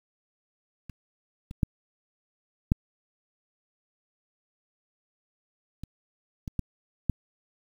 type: clicks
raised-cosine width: 5 ms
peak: -29 / -26 / -10 / -8 / -25 / -22 / -15 / -11 dBFS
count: 8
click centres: 0.897 / 1.511 / 1.632 / 2.719 / 5.836 / 6.478 / 6.593 / 7.097 s
effects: 8-bit